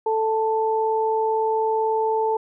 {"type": "tone pair together", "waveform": "sine", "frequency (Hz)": [441, 882], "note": ["A4", "A5"], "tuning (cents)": [4, 4], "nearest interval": "octave", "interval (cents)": 1200, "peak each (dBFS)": [-21, -22], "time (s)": [0.06, 2.37], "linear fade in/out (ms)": 5, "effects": []}